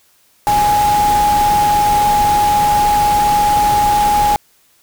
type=tone in noise; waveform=sine; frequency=830.6 Hz; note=G#5; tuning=in tune; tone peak=-10 dBFS; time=0.47-4.36 s; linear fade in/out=0 ms; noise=pink; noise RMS=-22 dBFS; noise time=0.47-4.36 s; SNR=+9 dB; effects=white hiss -54 dBFS RMS until 4.82 s